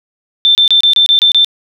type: tone bursts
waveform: sine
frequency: 3558 Hz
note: A7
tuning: 19 cents sharp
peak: -5 dBFS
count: 8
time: 0.45-1.446 s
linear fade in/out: 0 ms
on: 100 ms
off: 28 ms
effects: none